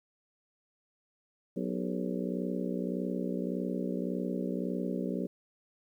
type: harmonic tone with a mistuned harmonic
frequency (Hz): 61.74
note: B1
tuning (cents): 0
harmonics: 3 / 4 / 5 / 6 / 7 / 8 / 9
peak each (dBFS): -35 / -36 / -39 / -40 / -43 / -42 / -43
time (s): 1.56-5.27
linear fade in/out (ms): 10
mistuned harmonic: 6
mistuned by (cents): +100
effects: 11-bit